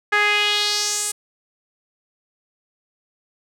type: tone with band-pass filter sweep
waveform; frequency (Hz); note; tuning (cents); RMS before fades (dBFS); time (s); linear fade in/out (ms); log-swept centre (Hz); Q
sawtooth; 415.3; G#4; 0; -20; 0.12-1.12; 10; 1700 to 9000; 2.7
effects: none